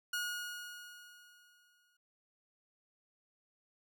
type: tone with exponential decay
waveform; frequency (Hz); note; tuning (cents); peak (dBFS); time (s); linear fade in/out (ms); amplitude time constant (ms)
sawtooth; 1443; F#6; -44; -30; 0.13-1.97; 5; 400
effects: none